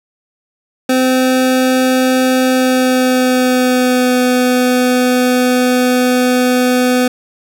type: tone with pitch glide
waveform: 25% pulse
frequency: 257.5 to 250.5 Hz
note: C4 to B3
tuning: -28 to +25 cents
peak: -6 dBFS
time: 0.89-7.08 s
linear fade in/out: 5 ms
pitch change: -47 cents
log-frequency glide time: 2.47-4.18 s
effects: none